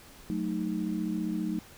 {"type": "chord", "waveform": "sine", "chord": "D# diminished", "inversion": "first", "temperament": "equal", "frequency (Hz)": [185, 220, 311.1], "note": ["F#3", "A3", "D#4"], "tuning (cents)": [0, 0, 0], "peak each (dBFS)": -33, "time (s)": [0.3, 1.59], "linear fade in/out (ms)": 0, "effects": ["pink hiss -52 dBFS RMS until 1.77 s"]}